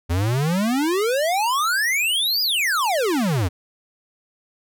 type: exponential two-way sweep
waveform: square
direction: up then down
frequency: 81 to 5040 to 81 Hz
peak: -19 dBFS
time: 0.09-3.49 s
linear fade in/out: 20 ms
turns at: 2.42 s
effects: none